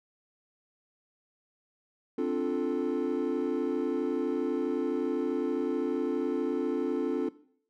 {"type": "chord", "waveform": "triangle", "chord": "D minor seventh", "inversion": "third", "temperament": "equal", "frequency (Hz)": [261.6, 293.7, 349.2, 440], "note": ["C4", "D4", "F4", "A4"], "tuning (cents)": [0, 0, 0, 0], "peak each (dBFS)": -30, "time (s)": [2.18, 7.29], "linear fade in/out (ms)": 5, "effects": ["noise-tail reverb RT60 0.6 s tail -19 dB re dry", "tanh soft clip ceiling -18 dBFS"]}